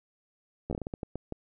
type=slowing click train; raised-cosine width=2 ms; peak=-21 dBFS; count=11; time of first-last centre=0.7-1.324 s; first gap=12 ms; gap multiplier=1.34; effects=none